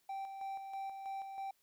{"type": "tone with tremolo", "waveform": "triangle", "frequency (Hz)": 780, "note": "G5", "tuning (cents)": -9, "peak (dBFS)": -37, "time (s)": [0.09, 1.51], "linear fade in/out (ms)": 5, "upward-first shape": "square", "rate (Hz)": 3.1, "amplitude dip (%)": 45, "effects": ["white hiss -75 dBFS RMS until 1.62 s"]}